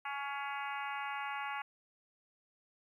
harmonic tone with a mistuned harmonic, 280 Hz, C#4, 18 cents sharp, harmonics 3 / 4 / 5 / 6 / 7 / 8 / 9 / 10, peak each -41 / -43 / -45 / -47 / -48 / -49 / -50 / -51 dBFS, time 0.05-1.62 s, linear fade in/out 5 ms, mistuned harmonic 7, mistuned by +41 cents, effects 12-bit

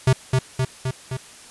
square tone with echo, 130 Hz, C3, 11 cents flat, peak -13 dBFS, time 0.07-0.13 s, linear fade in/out 5 ms, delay 260 ms, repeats 4, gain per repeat -3 dB, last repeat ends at 1.17 s, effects white hiss -44 dBFS RMS until 1.5 s + resampled to 24000 Hz

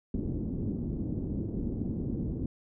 white low-pass noise, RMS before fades -33 dBFS, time 0.14-2.46 s, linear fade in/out 2 ms, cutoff 290 Hz, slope 24 dB/octave, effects none

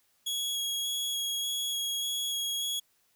sawtooth tone with vibrato, 3326 Hz, G#7, 2 cents sharp, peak -27 dBFS, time 0.26-2.8 s, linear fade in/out 10 ms, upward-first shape square, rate 1.7 Hz, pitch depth 8 cents each way, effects white hiss -70 dBFS RMS until 3.15 s

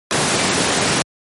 pink high-pass noise, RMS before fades -17 dBFS, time 0.11-1.02 s, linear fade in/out 0 ms, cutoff 140 Hz, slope 12 dB/octave, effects high-pass 80 Hz 12 dB/octave + MP3 48 kbps

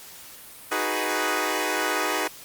10% pulse chord, G# minor seventh, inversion second, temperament equal, 311.1 / 370 / 415.3 / 493.9 Hz, D#4 / F#4 / G#4 / B4, 0 / 0 / 0 / 0 cents, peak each -21 dBFS, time 0.71-2.28 s, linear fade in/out 10 ms, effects white hiss -44 dBFS RMS until 2.44 s + Opus 48 kbps

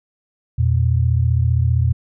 sine tone pair together, 84.7 / 120 Hz, E2 / B2, +48 / -49 cents, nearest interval tritone, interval 603 cents, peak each -16 dBFS, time 0.58-1.93 s, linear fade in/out 10 ms, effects none

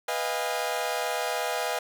sawtooth chord, F half-diminished seventh, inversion second, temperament equal with one note detuned, 493.9 / 622.3 / 698.5 / 815.4 Hz, Cb5 / Eb5 / F5 / Ab5, 0 / 0 / 0 / -32 cents, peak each -29 dBFS, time 0.08-1.79 s, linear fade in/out 5 ms, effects none

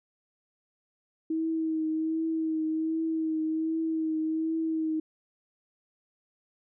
sine tone with vibrato, 319.2 Hz, D#4, 44 cents sharp, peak -26 dBFS, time 1.3-5 s, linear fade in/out 5 ms, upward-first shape triangle, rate 1.3 Hz, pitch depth 29 cents each way, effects none

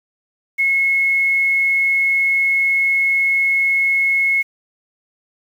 sine tone with quantisation, 2178 Hz, C#7, 31 cents flat, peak -13 dBFS, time 0.58-4.43 s, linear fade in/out 20 ms, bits 7, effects none

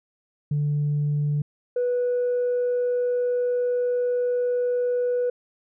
sine tone pair in turn, 146.83 / 491.2 Hz, D3 / B4, 0 / -9 cents, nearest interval octave + major sixth, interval 2091 cents, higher second, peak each -19 dBFS, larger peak neither, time 0.51-1.42 / 1.76-5.3 s, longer second, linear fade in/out 5 ms, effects tanh soft clip ceiling -18 dBFS

